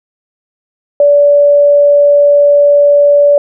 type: tone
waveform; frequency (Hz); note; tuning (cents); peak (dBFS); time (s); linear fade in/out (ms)
sine; 577; D5; -31; -3; 1-3.38; 2
effects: none